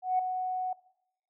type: tone with ADSR envelope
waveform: sine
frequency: 740 Hz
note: F#5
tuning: in tune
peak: -21 dBFS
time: 0.02-0.73 s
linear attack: 170 ms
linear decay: 5 ms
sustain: -8 dB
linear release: 4 ms
effects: noise-tail reverb RT60 0.8 s tail -20 dB re dry + tanh soft clip ceiling -17 dBFS